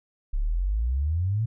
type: exponential sweep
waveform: sine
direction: up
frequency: 32.96 to 116.54 Hz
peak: -22 dBFS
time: 0.33-1.46 s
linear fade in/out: 10 ms
effects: none